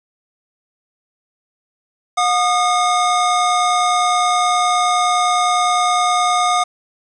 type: tone pair together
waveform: square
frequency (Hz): 721 / 1224.9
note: F#5 / D#6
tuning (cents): -45 / -27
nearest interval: major sixth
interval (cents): 918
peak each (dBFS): -17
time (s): 2.17-6.64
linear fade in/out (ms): 10
effects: resampled to 22050 Hz + 7-bit